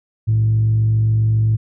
sine tone with frequency modulation, 110 Hz, A2, in tune, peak -11 dBFS, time 0.27-1.57 s, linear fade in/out 20 ms, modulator 47.4 Hz, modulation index 0.21, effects tanh soft clip ceiling -9 dBFS

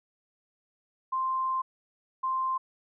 sine tone pair in turn, 1046.5 / 1046.5 Hz, C6 / C6, 0 / 0 cents, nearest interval unison, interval 0 cents, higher neither, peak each -26 dBFS, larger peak neither, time 1.12-1.62 / 2.23-2.58 s, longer first, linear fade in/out 10 ms, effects none

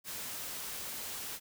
white noise, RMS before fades -41 dBFS, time 0.04-1.4 s, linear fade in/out 50 ms, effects none

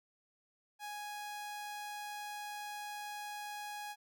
sawtooth tone, 830.6 Hz, G#5, in tune, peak -38 dBFS, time 0.79-3.96 s, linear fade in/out 50 ms, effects none

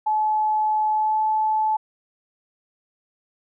sine tone with pitch glide, 859 to 866.5 Hz, A5 to A5, -42 to -27 cents, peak -18 dBFS, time 0.06-1.77 s, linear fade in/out 10 ms, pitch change +15 cents, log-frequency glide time 0.91-1.21 s, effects none

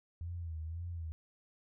sine tone with vibrato, 82.9 Hz, E2, 10 cents sharp, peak -38 dBFS, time 0.21-1.12 s, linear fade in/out 0 ms, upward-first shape sine, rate 1.9 Hz, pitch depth 85 cents each way, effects none

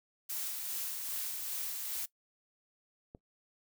blue noise with tremolo, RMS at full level -37 dBFS, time 0.29-2.06 s, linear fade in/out 10 ms, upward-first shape sine, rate 2.5 Hz, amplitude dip 30%
click, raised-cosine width 2 ms, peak -34 dBFS, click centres 3.149 s
effects noise-tail reverb RT60 0.1 s tail -20 dB re dry

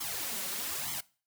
white noise with flanger, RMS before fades -36 dBFS, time 0-1.01 s, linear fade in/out 10 ms, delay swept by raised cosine 0.93 to 5.33 ms, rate 1.1 Hz, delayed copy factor +0.75, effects noise-tail reverb RT60 0.4 s tail -22 dB re dry + high-pass 80 Hz 12 dB/octave

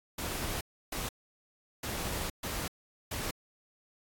pink noise bursts at uneven times, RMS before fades -36 dBFS, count 5, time 0.18-0.61 / 0.92-1.09 / 1.83-2.3 / 2.43-2.68 / 3.11-3.31 s, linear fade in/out 5 ms, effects AAC 64 kbps

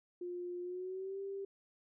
sine tone with pitch glide, 354.4 to 393.2 Hz, F4 to G4, +25 to +5 cents, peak -39 dBFS, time 0.21-1.45 s, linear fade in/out 5 ms, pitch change +180 cents, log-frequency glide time 0.62-1.2 s, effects none

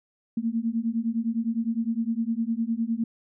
sine beating tone pair, 223.9 / 233.7 Hz, A3 / A#3, +30 / +5 cents, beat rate 9.8 Hz, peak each -27 dBFS, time 0.37-3.04 s, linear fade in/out 5 ms, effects none

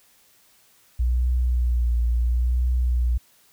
sine tone with vibrato, 60.4 Hz, B1, 38 cents flat, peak -18 dBFS, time 0.99-3.18 s, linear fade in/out 10 ms, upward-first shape triangle, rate 0.73 Hz, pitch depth 53 cents each way, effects white hiss -58 dBFS RMS until 3.52 s

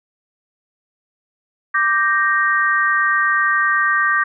sine chord, G minor, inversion second, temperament equal, 1174.7 / 1568 / 1864.7 Hz, D6 / G6 / Bb6, 0 / 0 / 0 cents, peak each -18 dBFS, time 1.74-4.24 s, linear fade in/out 10 ms, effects none

